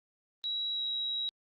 sine tone with pitch glide, 3881 to 3856 Hz, B7 to B7, -31 to -42 cents, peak -31 dBFS, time 0.44-1.29 s, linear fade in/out 0 ms, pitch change -11 cents, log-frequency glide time 0.73-0.82 s, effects Opus 32 kbps

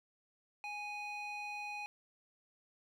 square tone with band-pass filter, 829 Hz, G#5, 3 cents flat, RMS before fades -43 dBFS, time 0.64-1.86 s, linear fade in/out 0 ms, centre 2000 Hz, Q 3, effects 13-bit

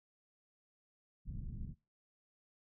pink low-pass noise, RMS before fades -43 dBFS, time 1.25-1.75 s, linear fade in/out 50 ms, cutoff 190 Hz, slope 24 dB/octave, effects noise-tail reverb RT60 0.3 s tail -25 dB re dry

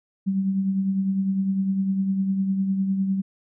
sine tone with tremolo, 193.1 Hz, G3, 26 cents flat, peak -18 dBFS, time 0.26-3.22 s, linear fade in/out 20 ms, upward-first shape triangle, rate 9.9 Hz, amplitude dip 50%, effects none

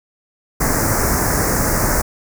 pink band-stop noise, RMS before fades -17 dBFS, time 0.6-2.02 s, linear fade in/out 10 ms, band 2000 to 5300 Hz, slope 48 dB/octave, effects none

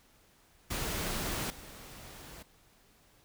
pink noise with level steps, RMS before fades -35 / -49 dBFS, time 0.7-2.43 s, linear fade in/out 10 ms, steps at 1.5 s, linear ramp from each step 2 ms, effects pink hiss -64 dBFS RMS until 3.24 s

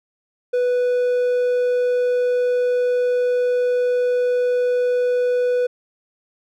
triangle tone, 493.9 Hz, B4, in tune, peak -14 dBFS, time 0.53-5.67 s, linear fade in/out 10 ms, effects none

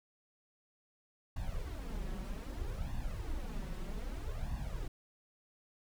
brown noise with flanger, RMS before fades -39 dBFS, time 1.36-4.88 s, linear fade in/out 5 ms, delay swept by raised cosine 1.1 to 5.4 ms, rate 0.63 Hz, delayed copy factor +0.8, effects none

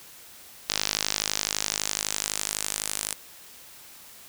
sawtooth tone with band-pass filter sweep, 51.91 Hz, G#1, in tune, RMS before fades -30 dBFS, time 0.69-3.14 s, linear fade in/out 0 ms, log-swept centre 5100 to 9300 Hz, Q 1.7, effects white hiss -48 dBFS RMS until 4.28 s

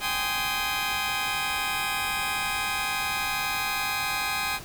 15% pulse chord, Ab major seventh, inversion third, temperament just, 778.7 / 830.6 / 1038.3 / 1245.9 Hz, G5 / Ab5 / C6 / Eb6, -12 / 0 / -14 / +2 cents, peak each -26 dBFS, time 0-4.6 s, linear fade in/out 50 ms, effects pink hiss -42 dBFS RMS until 4.64 s

